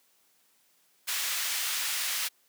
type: high-pass noise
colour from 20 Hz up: pink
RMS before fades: -31 dBFS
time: 1.07-2.29 s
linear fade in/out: 20 ms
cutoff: 2000 Hz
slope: 12 dB/octave
effects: white hiss -67 dBFS RMS until 2.48 s + high-pass 150 Hz 12 dB/octave